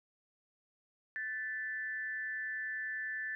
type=tone with amplitude modulation; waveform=sine; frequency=1760 Hz; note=A6; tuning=in tune; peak=-33 dBFS; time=1.16-3.35 s; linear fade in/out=0 ms; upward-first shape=sine; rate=230 Hz; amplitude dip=65%; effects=none